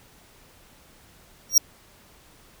45% pulse tone with exponential growth, 5650 Hz, F8, 19 cents sharp, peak -9 dBFS, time 1.49-1.58 s, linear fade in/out 5 ms, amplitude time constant 18 ms, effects pink hiss -54 dBFS RMS until 2.6 s

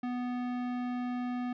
sine tone with tanh clipping, 246.9 Hz, B3, in tune, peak -34 dBFS, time 0.03-1.53 s, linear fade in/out 5 ms, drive 18 dB, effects none

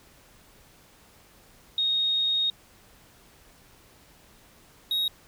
sine / triangle tone pair in turn, 3729 / 3775 Hz, A#7 / A#7, 0 / +21 cents, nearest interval unison, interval 21 cents, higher second, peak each -22 dBFS, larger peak neither, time 1.78-2.5 / 4.91-5.08 s, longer first, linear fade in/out 2 ms, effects pink hiss -56 dBFS RMS until 5.27 s

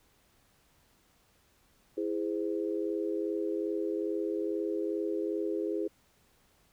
sine chord, E augmented, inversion none, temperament just, 329.6 / 412 / 515 Hz, E4 / G#4 / B#4, 0 / -14 / -28 cents, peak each -33 / -33 / -38 dBFS, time 1.97-5.88 s, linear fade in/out 10 ms, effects pink hiss -67 dBFS RMS until 6.72 s

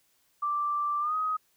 sine tone with pitch glide, 1174.7 to 1259 Hz, D6 to D#6, 0 to +20 cents, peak -26 dBFS, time 0.42-1.37 s, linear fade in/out 10 ms, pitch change +120 cents, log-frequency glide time 1-1.15 s, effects white hiss -69 dBFS RMS until 1.56 s

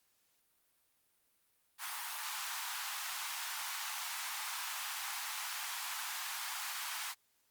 pink high-pass noise, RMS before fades -41 dBFS, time 1.78-7.15 s, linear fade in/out 50 ms, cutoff 830 Hz, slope 48 dB/octave, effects white hiss -75 dBFS RMS until 7.5 s + Opus 48 kbps

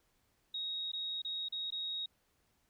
sine tone with dropouts, 3771 Hz, A#7, 19 cents sharp, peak -36 dBFS, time 0.54-2.06 s, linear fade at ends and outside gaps 5 ms, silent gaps 0.918-0.932 / 1.219-1.248 / 1.486-1.523 / 1.705-1.722 s, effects pink hiss -75 dBFS RMS until 2.69 s

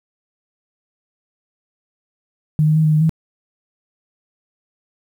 sine tone with pitch steps, 153.2 / 154.6 / 157.7 / 154.4 / 153.5 / 160.4 Hz, D#3 / D#3 / D#3 / D#3 / D#3 / E3, -27 / -11 / +24 / -13 / -23 / -47 cents, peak -11 dBFS, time 2.59-3.094 s, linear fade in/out 0 ms, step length 84 ms, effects 8-bit

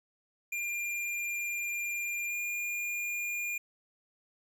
square tone with pitch glide, 2397 to 2416 Hz, D7 to D7, +35 to +48 cents, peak -33 dBFS, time 0.52-3.58 s, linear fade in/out 5 ms, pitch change +13 cents, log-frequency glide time 2.28-2.33 s, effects 11-bit

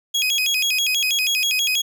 30% pulse tone with vibrato, 2884 Hz, F#7, 45 cents flat, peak -15 dBFS, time 0.14-1.82 s, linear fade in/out 10 ms, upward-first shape square, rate 6.2 Hz, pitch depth 240 cents each way, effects none

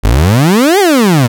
30% pulse exponential two-way sweep, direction up then down, 46.25 to 421.6 to 112.1 Hz, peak -3 dBFS, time 0.03-1.28 s, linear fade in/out 20 ms, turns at 0.79 s, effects none

